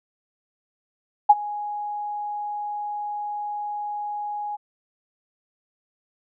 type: tone with ADSR envelope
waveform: sine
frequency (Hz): 830.6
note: G#5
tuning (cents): 0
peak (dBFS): -6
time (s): 1.29-4.57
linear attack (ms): 11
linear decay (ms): 37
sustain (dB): -21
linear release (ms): 22
effects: none